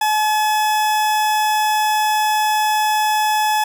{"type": "tone", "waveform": "40% pulse", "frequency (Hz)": 855, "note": "A5", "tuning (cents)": -50, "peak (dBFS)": -14, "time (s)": [0.01, 3.64], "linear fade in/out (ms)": 5, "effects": []}